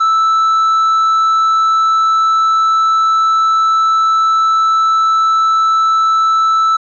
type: tone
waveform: triangle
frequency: 1317 Hz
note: E6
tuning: 2 cents flat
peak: -7 dBFS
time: 0-6.77 s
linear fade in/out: 10 ms
effects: resampled to 16000 Hz + 8-bit